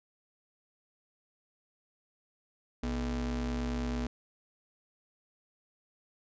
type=ring-modulated tone; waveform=square; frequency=92.3 Hz; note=F#2; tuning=4 cents flat; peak=-29 dBFS; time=2.83-4.07 s; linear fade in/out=5 ms; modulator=150 Hz; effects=resampled to 16000 Hz